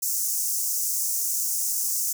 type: high-pass noise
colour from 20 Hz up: pink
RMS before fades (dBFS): -26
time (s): 0.02-2.13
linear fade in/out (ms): 10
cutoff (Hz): 5800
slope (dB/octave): 48
effects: none